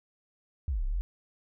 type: exponential two-way sweep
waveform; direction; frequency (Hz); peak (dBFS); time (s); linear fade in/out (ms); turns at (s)
sine; down then up; 83 to 31.17 to 49.67; -27; 0.68-1.01; 0; 0.85
effects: none